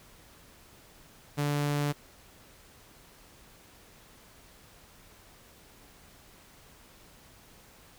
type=tone; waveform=sawtooth; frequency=145.5 Hz; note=D3; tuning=16 cents flat; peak=-23 dBFS; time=1.37-1.93 s; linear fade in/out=20 ms; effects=pink hiss -56 dBFS RMS until 7.98 s